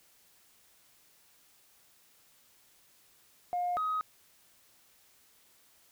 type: tone pair in turn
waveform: sine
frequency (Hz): 711 / 1260.7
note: F5 / D#6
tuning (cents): +31 / +22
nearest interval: minor seventh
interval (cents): 991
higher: second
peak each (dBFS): -28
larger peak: neither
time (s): 3.53-3.77 / 3.77-4.01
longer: neither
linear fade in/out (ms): 0
effects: tanh soft clip ceiling -25 dBFS + white hiss -64 dBFS RMS until 5.91 s